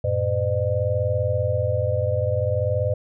sine tone cluster, 93.1 / 113.6 / 510 / 605 Hz, F#2 / A#2 / C5 / D#5, +11 / -44 / -44 / -49 cents, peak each -25 dBFS, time 0.04-2.94 s, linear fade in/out 5 ms, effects none

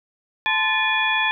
sine tone cluster, 871 / 1029 / 1750 / 2442 / 3387 Hz, A5 / C6 / A6 / D#7 / G#7, -18 / -29 / -10 / -33 / +33 cents, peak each -25 / -28 / -22 / -23 / -26 dBFS, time 0.46-1.31 s, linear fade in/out 0 ms, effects none

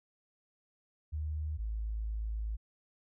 sine tone pair in turn, 76.5 / 54.09 Hz, D#2 / A1, -29 / -29 cents, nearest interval tritone, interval 600 cents, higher first, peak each -33 / -33 dBFS, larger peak neither, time 1.12-1.58 / 1.58-2.57 s, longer second, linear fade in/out 20 ms, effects none

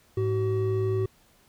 triangle tone pair together, 106.3 / 378.8 Hz, G#2 / F#4, +41 / +41 cents, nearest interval octave + minor seventh, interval 2200 cents, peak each -24 dBFS, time 0.17-1.06 s, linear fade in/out 5 ms, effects pink hiss -61 dBFS RMS until 1.48 s

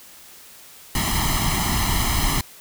pink noise with comb filter, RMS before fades -21 dBFS, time 0.95-2.41 s, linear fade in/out 2 ms, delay 0.98 ms, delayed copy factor +1, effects white hiss -45 dBFS RMS until 2.6 s

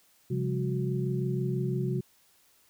sine tone cluster, 133.4 / 173.8 / 199.7 / 366.6 Hz, C3 / F3 / G3 / F#4, +34 / -8 / +32 / -16 cents, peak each -29 / -35 / -35 / -34 dBFS, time 0.3-2.01 s, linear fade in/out 10 ms, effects white hiss -64 dBFS RMS until 2.69 s

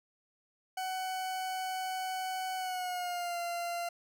40% pulse tone with pitch glide, 749 to 690.8 Hz, F#5 to F5, +21 to -19 cents, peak -33 dBFS, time 0.77-3.89 s, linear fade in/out 5 ms, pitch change -140 cents, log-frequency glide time 2.57-3.39 s, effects none

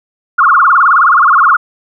sine tone with vibrato, 1244.5 Hz, D#6, in tune, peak -4 dBFS, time 0.38-1.57 s, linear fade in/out 10 ms, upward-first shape sine, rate 19 Hz, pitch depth 260 cents each way, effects none

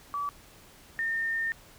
sine tone pair in turn, 1149 / 1818.1 Hz, D6 / A#6, -38 / -44 cents, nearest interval minor sixth, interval 794 cents, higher second, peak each -29 / -27 dBFS, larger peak second, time 0.14-0.29 / 0.99-1.52 s, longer second, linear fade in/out 0 ms, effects pink hiss -54 dBFS RMS until 1.78 s

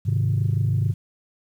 sine chord, Ab major, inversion none, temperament equal, 103.83 / 130.81 / 155.56 Hz, Ab2 / C3 / Eb3, 0 / 0 / 0 cents, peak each -20 / -22 / -26 dBFS, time 0.05-0.94 s, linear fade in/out 20 ms, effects tanh soft clip ceiling -13 dBFS + 9-bit

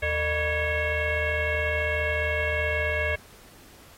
sine tone with frequency modulation, 1134 Hz, C#6, 39 cents sharp, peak -23 dBFS, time 0.02-3.16 s, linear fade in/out 10 ms, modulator 528 Hz, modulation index 2.6, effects pink hiss -52 dBFS RMS until 3.97 s + AAC 48 kbps

